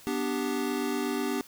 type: chord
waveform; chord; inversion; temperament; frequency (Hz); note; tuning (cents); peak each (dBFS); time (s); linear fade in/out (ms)
square; G major; first; equal with one note detuned; 246.9 / 294.9 / 392; B3 / D4 / G4; 0 / +7 / 0; -33; 0.07-1.41; 0
effects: white hiss -52 dBFS RMS until 1.47 s